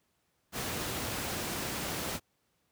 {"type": "noise", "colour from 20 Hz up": "pink", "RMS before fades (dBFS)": -35, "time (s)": [0.52, 2.2], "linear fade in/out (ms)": 50, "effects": ["pink hiss -75 dBFS RMS until 2.71 s", "high-pass 80 Hz 12 dB/octave"]}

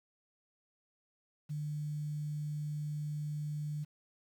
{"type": "tone with quantisation", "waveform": "sine", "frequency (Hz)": 150, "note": "D3", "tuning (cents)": 37, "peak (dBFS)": -35, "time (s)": [1.49, 3.85], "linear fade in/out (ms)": 20, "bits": 10, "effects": []}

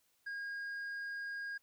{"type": "tone with tanh clipping", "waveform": "triangle", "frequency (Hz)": 1628, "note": "G#6", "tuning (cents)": -35, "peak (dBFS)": -40, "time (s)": [0.26, 1.58], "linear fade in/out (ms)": 10, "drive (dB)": 8, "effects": ["white hiss -75 dBFS RMS until 1.62 s"]}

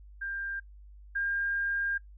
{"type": "tone pair in turn", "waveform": "sine", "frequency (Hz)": [1593, 1606.9], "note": ["G6", "G6"], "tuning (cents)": [27, 42], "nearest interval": "unison", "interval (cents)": 15, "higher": "second", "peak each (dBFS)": [-33, -28], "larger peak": "second", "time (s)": [[0.21, 0.6], [1.15, 1.98]], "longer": "second", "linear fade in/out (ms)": 10, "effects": ["noise-tail reverb RT60 0.1 s tail -18 dB re dry", "added 50 Hz sine -48 dBFS peak until 2.17 s"]}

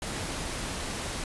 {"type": "noise", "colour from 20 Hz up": "pink", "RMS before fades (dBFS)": -34, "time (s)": [0.02, 1.24], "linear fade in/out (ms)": 2, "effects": ["resampled to 24000 Hz"]}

